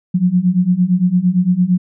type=beating tone pair; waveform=sine; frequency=175.5 / 184.3 Hz; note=F3 / F#3; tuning=+9 / -7 cents; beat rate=8.8 Hz; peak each=-15 / -13 dBFS; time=0.14-1.78 s; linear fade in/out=10 ms; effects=none